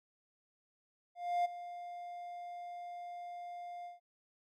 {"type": "tone with ADSR envelope", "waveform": "triangle", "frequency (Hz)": 703, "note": "F5", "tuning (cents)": 11, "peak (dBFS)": -26, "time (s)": [1.15, 4], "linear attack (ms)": 300, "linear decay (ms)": 14, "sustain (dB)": -15, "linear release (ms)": 150, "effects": []}